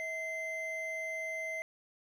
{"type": "tone pair together", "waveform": "triangle", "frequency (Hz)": [644, 2072], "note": ["E5", "C7"], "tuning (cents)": [-41, -17], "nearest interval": "octave + minor sixth", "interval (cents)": 2024, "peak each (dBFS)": [-39, -35], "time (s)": [0, 1.62], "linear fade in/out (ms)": 0, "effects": []}